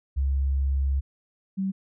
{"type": "tone pair in turn", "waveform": "sine", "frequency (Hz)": [68.2, 192.42], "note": ["C#2", "G3"], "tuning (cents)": [-28, -32], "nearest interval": "octave + tritone", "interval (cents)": 1796, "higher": "second", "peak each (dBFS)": [-21, -24], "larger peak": "first", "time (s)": [[0.16, 1.01], [1.57, 1.72]], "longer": "first", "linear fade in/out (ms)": 20, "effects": []}